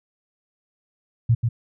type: tone with echo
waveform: sine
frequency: 116.54 Hz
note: A#2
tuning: in tune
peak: -13 dBFS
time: 1.29-1.35 s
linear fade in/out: 10 ms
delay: 140 ms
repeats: 1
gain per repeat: -4 dB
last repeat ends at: 1.49 s
effects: none